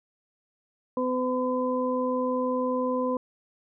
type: harmonic tone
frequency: 253.5 Hz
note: B3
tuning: 45 cents sharp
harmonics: 1 / 2 / 4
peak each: -28 / -27 / -31 dBFS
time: 0.97-3.17 s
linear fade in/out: 2 ms
effects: none